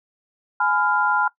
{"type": "chord", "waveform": "sine", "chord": "F diminished", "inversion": "first", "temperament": "just", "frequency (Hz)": [838.1, 1005.8, 1396.9], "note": ["Ab5", "Cb6", "F6"], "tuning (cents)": [16, 31, 0], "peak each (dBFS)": [-22, -23, -20], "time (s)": [0.6, 1.28], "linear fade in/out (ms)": 5, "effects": ["noise-tail reverb RT60 0.1 s tail -19 dB re dry"]}